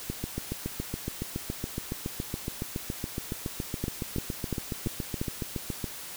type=two click trains; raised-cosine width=3 ms; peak=-18 / -16 dBFS; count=42 / 5; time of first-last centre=0.1-5.842 / 3.84-5.215 s; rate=7.14 / 2.91 Hz; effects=white hiss -41 dBFS RMS until 6.16 s